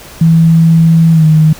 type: tone with pitch glide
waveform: sine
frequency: 163.9 to 156.05 Hz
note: E3 to D#3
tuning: -10 to +5 cents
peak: -3 dBFS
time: 0.21-1.53 s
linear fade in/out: 5 ms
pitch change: -85 cents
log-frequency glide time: 1.12-1.25 s
effects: pink hiss -32 dBFS RMS until 1.59 s